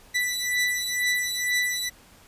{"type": "beating tone pair", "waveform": "sawtooth", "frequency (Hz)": [1975.5, 1977.6], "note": ["B6", "B6"], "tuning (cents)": [0, 2], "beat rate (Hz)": 2.1, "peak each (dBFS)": -23, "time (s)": [0.14, 1.9], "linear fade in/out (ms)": 20, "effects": ["pink hiss -53 dBFS RMS until 2.27 s", "resampled to 32000 Hz"]}